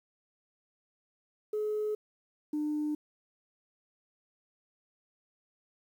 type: tone pair in turn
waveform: sine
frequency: 425 / 300.5 Hz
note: G#4 / D4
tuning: +40 / +40 cents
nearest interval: tritone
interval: 600 cents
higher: first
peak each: -28 dBFS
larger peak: neither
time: 1.53-1.95 / 2.53-2.95 s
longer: neither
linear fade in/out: 5 ms
effects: tanh soft clip ceiling -26 dBFS + 10-bit